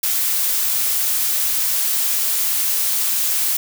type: noise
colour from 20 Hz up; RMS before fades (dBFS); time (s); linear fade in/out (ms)
blue; -19; 0.03-3.57; 5
effects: none

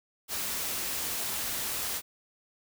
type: noise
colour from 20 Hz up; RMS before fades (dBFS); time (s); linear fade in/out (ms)
white; -33; 0.28-2.02; 50
effects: none

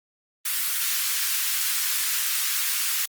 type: high-pass noise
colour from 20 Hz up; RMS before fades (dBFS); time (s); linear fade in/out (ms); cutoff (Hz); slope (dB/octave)
white; -25; 0.45-3.06; 10; 1300; 24
effects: Opus 24 kbps

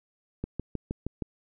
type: click train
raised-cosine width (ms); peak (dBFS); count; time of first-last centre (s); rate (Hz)
3; -18; 6; 0.44-1.222; 6.39
effects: none

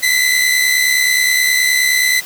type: tone pair together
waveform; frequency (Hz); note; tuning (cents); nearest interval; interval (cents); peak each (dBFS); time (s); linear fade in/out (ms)
sawtooth; 1975.5 / 2045; B6 / C7; 0 / -40; minor second; 60; -11; 0.02-2.21; 20
effects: white hiss -32 dBFS RMS until 2.25 s

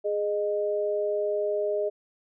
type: tone pair together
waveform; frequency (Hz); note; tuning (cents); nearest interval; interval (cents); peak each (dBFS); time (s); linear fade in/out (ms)
sine; 415.3 / 615.5; G#4 / D#5; 0 / -19; perfect fifth; 681; -27; 0.04-1.9; 20
effects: none

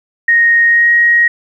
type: tone with pitch glide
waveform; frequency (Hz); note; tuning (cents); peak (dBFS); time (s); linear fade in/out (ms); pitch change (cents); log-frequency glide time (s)
sine; 1864.7 to 1885.3; A#6 to A#6; 0 to +19; -6; 0.28-1.28; 5; +19; 0.66-0.91
effects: 8-bit

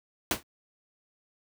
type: noise with exponential decay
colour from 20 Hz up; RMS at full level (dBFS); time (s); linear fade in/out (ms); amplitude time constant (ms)
pink; -21; 0.31-0.43; 2; 25
effects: high-pass 100 Hz 12 dB/octave

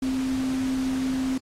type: tone in noise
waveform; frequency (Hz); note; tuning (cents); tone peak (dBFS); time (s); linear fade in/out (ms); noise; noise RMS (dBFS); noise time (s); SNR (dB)
sine; 261.6; C4; 0; -23; 0.02-1.38; 5; pink; -38; 0.02-1.38; +12
effects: low-pass 9000 Hz 12 dB/octave + AAC 48 kbps

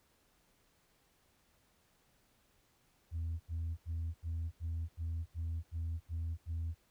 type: tone bursts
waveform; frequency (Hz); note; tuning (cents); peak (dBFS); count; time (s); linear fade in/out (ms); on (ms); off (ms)
sine; 82.41; E2; 0; -33; 10; 3.11-6.748; 50; 290; 82
effects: tanh soft clip ceiling -33 dBFS + pink hiss -72 dBFS RMS until 6.9 s

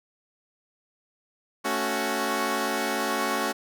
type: chord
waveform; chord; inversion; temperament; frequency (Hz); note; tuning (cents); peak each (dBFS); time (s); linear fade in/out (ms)
10% pulse; F# minor; first; equal; 220 / 277.2 / 370; A3 / C#4 / F#4; 0 / 0 / 0; -22 / -21 / -21; 1.64-3.53; 20
effects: none

